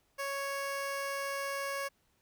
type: tone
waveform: 15% pulse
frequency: 554.4 Hz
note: C#5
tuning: in tune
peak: -28 dBFS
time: 0.18-1.89 s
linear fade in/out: 20 ms
effects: pink hiss -73 dBFS RMS until 2.21 s